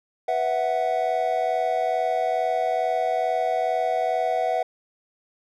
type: chord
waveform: triangle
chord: B suspended fourth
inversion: none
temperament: just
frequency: 493.9 / 658.5 / 740.8 Hz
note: B4 / E5 / F#5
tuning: 0 / -2 / +2 cents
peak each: -27 / -23 / -22 dBFS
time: 0.28-4.63 s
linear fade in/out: 5 ms
effects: none